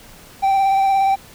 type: tone with vibrato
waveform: triangle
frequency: 780 Hz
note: G5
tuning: 9 cents flat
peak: -11 dBFS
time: 0.42-1.16 s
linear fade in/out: 20 ms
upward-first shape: triangle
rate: 17 Hz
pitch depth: 22 cents each way
effects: pink hiss -43 dBFS RMS until 1.34 s